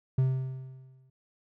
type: tone with exponential decay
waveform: triangle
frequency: 130.81 Hz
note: C3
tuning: in tune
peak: -18 dBFS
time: 0.18-1.1 s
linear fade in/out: 5 ms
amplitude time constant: 200 ms
effects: none